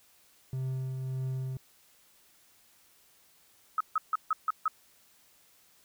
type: tone with tremolo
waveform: triangle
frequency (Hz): 130.81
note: C3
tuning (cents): 0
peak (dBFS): -28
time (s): 0.53-1.57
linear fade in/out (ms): 2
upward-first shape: triangle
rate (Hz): 1.7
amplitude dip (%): 35
type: tone bursts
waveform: sine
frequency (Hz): 1281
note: E6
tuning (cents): -50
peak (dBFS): -24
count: 6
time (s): 3.78-4.68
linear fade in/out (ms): 2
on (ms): 25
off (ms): 150
effects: white hiss -63 dBFS RMS until 5.84 s